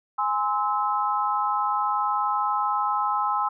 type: chord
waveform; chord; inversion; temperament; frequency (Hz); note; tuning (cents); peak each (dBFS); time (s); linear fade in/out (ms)
sine; Ab augmented; none; just; 830.6 / 1038.3 / 1297.8; Ab5 / C6 / E6; 0 / -14 / -27; -26; 0.18-3.49; 10
effects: none